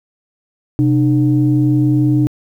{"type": "tone pair together", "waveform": "sine", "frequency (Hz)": [128.4, 301.9], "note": ["C3", "D4"], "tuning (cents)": [-32, 48], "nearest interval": "octave + minor third", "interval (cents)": 1480, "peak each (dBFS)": -12, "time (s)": [0.79, 2.27], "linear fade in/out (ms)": 0, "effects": ["tanh soft clip ceiling -3 dBFS", "8-bit"]}